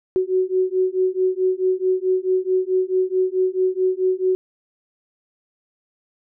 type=beating tone pair; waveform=sine; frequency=370 / 374.6 Hz; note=F#4 / F#4; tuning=0 / +21 cents; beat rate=4.6 Hz; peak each=-20 dBFS; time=0.16-4.35 s; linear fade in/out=0 ms; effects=none